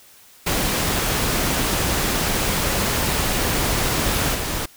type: noise with level steps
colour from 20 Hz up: pink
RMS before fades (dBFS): -21 / -25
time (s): 0.46-4.66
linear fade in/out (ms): 10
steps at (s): 4.34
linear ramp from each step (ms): 10
effects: white hiss -49 dBFS RMS until 4.76 s